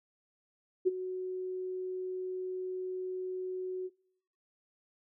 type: tone with ADSR envelope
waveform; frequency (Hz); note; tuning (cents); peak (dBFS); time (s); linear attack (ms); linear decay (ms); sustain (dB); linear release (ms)
sine; 370; F#4; 0; -21; 0.85-3.9; 24; 25; -13; 42
effects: noise-tail reverb RT60 0.8 s tail -26 dB re dry